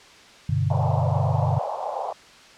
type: chord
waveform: sine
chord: G major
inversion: none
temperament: equal with one note detuned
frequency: 98 / 124.69 / 146.83 Hz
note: G2 / B2 / D3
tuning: 0 / +17 / 0 cents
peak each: -24 dBFS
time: 0.49-1.59 s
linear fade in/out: 5 ms
type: band-pass noise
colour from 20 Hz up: pink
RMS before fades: -29 dBFS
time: 0.7-2.13 s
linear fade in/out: 5 ms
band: 550 to 960 Hz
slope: 48 dB/octave
effects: white hiss -48 dBFS RMS until 2.57 s + low-pass 5000 Hz 12 dB/octave